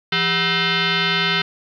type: tone with frequency modulation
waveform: sine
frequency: 740 Hz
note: F#5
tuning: in tune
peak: -16 dBFS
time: 0.12-1.42 s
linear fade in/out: 5 ms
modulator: 570 Hz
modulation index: 5.9
effects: 9-bit